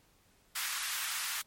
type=high-pass noise; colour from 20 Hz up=pink; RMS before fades=-36 dBFS; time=0.55-1.42 s; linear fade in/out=10 ms; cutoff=1200 Hz; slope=24 dB/octave; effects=pink hiss -67 dBFS RMS until 1.46 s + MP3 64 kbps